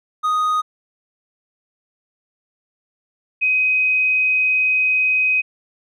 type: tone pair in turn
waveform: triangle / sine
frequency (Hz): 1244.5 / 2518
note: D#6 / D#7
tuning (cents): 0 / +20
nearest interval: octave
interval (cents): 1220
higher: second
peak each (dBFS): -14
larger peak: neither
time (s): 0.23-0.62 / 3.41-5.42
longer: second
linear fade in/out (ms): 20
effects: none